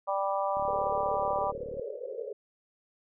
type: harmonic tone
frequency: 196.2 Hz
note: G3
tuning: 2 cents sharp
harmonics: 3 / 4 / 5 / 6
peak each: -31 / -32 / -33 / -35 dBFS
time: 0.07-1.52 s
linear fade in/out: 20 ms
type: click train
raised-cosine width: 3 ms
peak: -33 dBFS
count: 46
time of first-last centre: 0.57-1.796 s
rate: 36.7 Hz
type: band-pass noise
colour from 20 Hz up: white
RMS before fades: -38 dBFS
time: 0.68-2.33 s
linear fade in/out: 5 ms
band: 410 to 560 Hz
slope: 96 dB/octave
effects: none